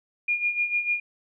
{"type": "tone with tremolo", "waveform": "sine", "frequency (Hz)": 2424, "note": "D#7", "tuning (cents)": -46, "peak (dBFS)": -20, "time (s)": [0.28, 1], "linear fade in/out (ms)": 5, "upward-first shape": "sine", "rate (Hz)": 6.7, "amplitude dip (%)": 70, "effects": []}